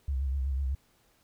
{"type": "tone with vibrato", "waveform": "sine", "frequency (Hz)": 67.4, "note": "C#2", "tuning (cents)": -48, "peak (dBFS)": -27, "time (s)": [0.08, 0.75], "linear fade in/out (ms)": 5, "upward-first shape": "sine", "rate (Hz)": 8, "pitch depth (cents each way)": 78, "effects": ["pink hiss -67 dBFS RMS until 1.23 s"]}